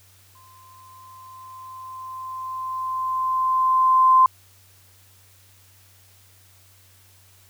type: tone with exponential growth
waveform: sine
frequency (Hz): 1038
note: C6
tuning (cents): -14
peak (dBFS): -10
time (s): 0.35-4.26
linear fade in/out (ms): 2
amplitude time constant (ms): 850
effects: added 95 Hz sine -55 dBFS peak until 7.49 s + white hiss -55 dBFS RMS until 7.49 s